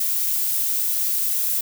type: noise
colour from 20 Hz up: violet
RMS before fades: -22 dBFS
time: 0-1.61 s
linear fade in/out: 5 ms
effects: none